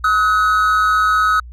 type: tone pair together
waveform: triangle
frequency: 1275.6 / 1480 Hz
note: D#6 / F#6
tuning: +43 / 0 cents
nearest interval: minor third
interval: 257 cents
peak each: -11 / -16 dBFS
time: 0.04-1.4 s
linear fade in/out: 5 ms
effects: added 60 Hz sine -32 dBFS peak until 1.52 s